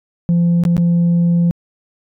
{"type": "tone with dropouts", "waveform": "sine", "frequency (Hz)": 171.7, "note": "F3", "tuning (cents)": -29, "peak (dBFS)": -8, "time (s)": [0.29, 1.51], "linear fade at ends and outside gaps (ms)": 0, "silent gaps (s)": [[0.637, 0.652], [0.767, 0.779]], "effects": ["tanh soft clip ceiling -9 dBFS"]}